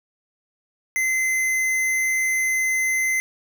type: tone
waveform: square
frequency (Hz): 2057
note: C7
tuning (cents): -30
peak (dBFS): -20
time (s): 0.96-3.2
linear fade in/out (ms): 0
effects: none